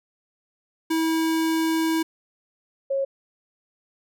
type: tone pair in turn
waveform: square / sine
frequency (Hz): 323.3 / 545.8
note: E4 / C#5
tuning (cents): -34 / -27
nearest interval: major sixth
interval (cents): 907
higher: second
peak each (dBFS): -21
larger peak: neither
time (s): 0.9-2.03 / 2.9-3.05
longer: first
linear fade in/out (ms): 10
effects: none